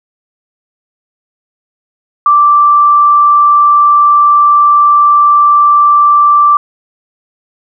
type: tone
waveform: sine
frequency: 1172 Hz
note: D6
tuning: 4 cents flat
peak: -3 dBFS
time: 2.26-6.57 s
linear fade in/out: 2 ms
effects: none